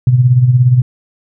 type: tone with tremolo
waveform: sine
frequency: 125 Hz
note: B2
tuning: 21 cents sharp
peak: -3 dBFS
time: 0.07-0.82 s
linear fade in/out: 2 ms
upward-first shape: sine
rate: 17 Hz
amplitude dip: 60%
effects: none